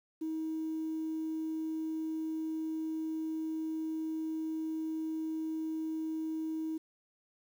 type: tone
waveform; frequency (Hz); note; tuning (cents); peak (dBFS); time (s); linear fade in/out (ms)
sine; 317.8; D#4; +37; -32; 0.21-6.78; 10
effects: tanh soft clip ceiling -30 dBFS + 10-bit